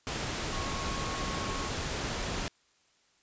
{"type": "tone in noise", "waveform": "sine", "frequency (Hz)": 1095, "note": "C#6", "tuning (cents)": -22, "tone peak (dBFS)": -39, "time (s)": [0.53, 1.69], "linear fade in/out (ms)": 0, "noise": "pink", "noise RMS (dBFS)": -34, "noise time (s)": [0.07, 2.48], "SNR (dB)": -8, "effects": ["white hiss -68 dBFS RMS until 3.22 s", "resampled to 16000 Hz"]}